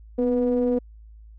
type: ring-modulated tone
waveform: triangle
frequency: 120 Hz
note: B2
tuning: 49 cents flat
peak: -14 dBFS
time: 0.18-0.79 s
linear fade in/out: 10 ms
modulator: 370 Hz
effects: added 54 Hz sine -43 dBFS peak until 1.38 s